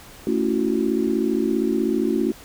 sine chord, F# minor seventh, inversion first, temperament just, 222 / 277.5 / 333 / 370 Hz, A3 / C#4 / E4 / F#4, +16 / +2 / +18 / 0 cents, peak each -24 dBFS, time 0.27-2.32 s, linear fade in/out 2 ms, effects pink hiss -44 dBFS RMS until 2.44 s

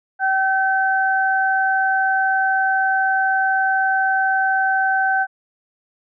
sine tone pair together, 768 / 1536 Hz, G5 / G6, -36 / -36 cents, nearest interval octave, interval 1200 cents, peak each -18 dBFS, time 0.19-5.27 s, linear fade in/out 50 ms, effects none

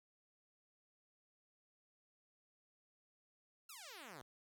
5% pulse exponential sweep, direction down, 1400 to 115.7 Hz, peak -40 dBFS, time 3.69-4.22 s, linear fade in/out 5 ms, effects none

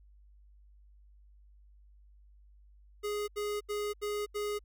square tone bursts, 415.3 Hz, G#4, in tune, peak -33 dBFS, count 5, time 3.03-4.592 s, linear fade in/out 20 ms, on 250 ms, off 78 ms, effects added 50 Hz sine -56 dBFS peak until 4.64 s

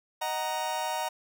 40% pulse chord, D# minor, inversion none, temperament just, 622.3 / 746.7 / 933.4 Hz, D#5 / F#5 / A#5, 0 / +16 / +2 cents, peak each -35 / -34 / -31 dBFS, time 0.21-1.09 s, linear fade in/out 10 ms, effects none

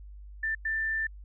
sine tone bursts at uneven times, 1777 Hz, A6, 17 cents sharp, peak -27 dBFS, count 2, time 0.43-0.55 / 0.65-1.07 s, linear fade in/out 5 ms, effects added 50 Hz sine -43 dBFS peak until 1.24 s

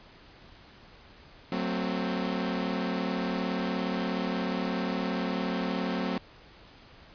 sawtooth chord, F# diminished, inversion none, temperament equal with one note detuned, 185 / 224.6 / 261.6 Hz, F#3 / A3 / C4, 0 / +36 / 0 cents, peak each -28 / -30 / -29 dBFS, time 1.52-6.18 s, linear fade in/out 2 ms, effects pink hiss -53 dBFS RMS until 7.14 s + resampled to 11025 Hz

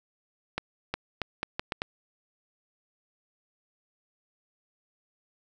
accelerating click train, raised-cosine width 0.3 ms, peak -13 dBFS, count 7, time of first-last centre 0.58-1.819 s, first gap 360 ms, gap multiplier 0.77, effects none

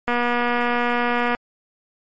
click train, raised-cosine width 0.5 ms, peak -7 dBFS, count 307, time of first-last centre 0.08-1.35 s, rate 241 Hz, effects MP3 48 kbps

